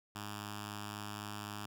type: tone with notch filter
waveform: 5% pulse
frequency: 103.83 Hz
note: G#2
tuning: in tune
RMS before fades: -44 dBFS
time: 0.15-1.66 s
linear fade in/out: 5 ms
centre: 510 Hz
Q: 0.77
effects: none